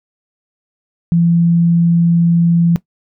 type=tone; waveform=sine; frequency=169.6 Hz; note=E3; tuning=50 cents sharp; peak=-8 dBFS; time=1.12-2.76 s; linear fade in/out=0 ms; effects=noise-tail reverb RT60 0.1 s tail -17 dB re dry